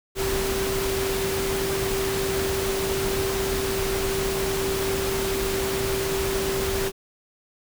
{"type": "tone in noise", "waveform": "sine", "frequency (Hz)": 387.9, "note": "G4", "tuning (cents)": -18, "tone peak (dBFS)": -25, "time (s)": [0.15, 6.92], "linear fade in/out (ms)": 50, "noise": "pink", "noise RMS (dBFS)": -28, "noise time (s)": [0.15, 6.92], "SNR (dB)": 0, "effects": []}